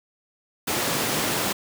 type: high-pass noise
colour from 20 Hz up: pink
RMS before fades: -25 dBFS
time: 0.67-1.53 s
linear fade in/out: 10 ms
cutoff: 170 Hz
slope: 12 dB/octave
effects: none